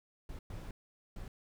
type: noise bursts at uneven times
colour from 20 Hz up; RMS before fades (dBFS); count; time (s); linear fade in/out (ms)
brown; -44; 3; 0.29-0.39 / 0.5-0.71 / 1.16-1.28; 2
effects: none